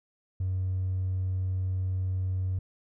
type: tone with hard clipping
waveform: sine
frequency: 93.2 Hz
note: F#2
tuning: 13 cents sharp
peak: -27 dBFS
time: 0.4-2.59 s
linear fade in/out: 5 ms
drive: 1 dB
effects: none